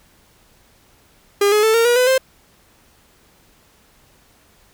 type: tone with pitch steps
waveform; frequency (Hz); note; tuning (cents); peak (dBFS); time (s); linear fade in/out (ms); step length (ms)
45% pulse; 404.4 / 422.3 / 441 / 460.5 / 480.9 / 502.2 / 524.4; G#4 / G#4 / A4 / A#4 / B4 / B4 / C5; -46 / +29 / +4 / -21 / -46 / +29 / +4; -12; 1.41-2.18; 5; 110
effects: pink hiss -54 dBFS RMS until 4.73 s